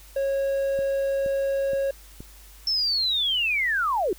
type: tone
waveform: triangle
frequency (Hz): 548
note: C#5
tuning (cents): -20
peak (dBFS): -20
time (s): 0.16-1.91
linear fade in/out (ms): 5
type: click train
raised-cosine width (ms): 3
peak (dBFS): -26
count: 4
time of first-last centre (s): 0.79-2.205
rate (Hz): 2.12
type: linear sweep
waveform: sine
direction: down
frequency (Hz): 5390 to 329.6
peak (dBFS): -21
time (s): 2.67-4.13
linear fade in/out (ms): 2
effects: added 50 Hz sine -47 dBFS peak until 4.18 s + white hiss -51 dBFS RMS until 4.18 s